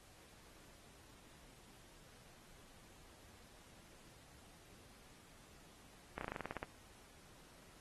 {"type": "slowing click train", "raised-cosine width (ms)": 0.5, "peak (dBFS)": -27, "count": 11, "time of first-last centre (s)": [6.18, 6.629], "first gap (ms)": 31, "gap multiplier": 1.08, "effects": ["pink hiss -63 dBFS RMS until 7.8 s", "AAC 32 kbps"]}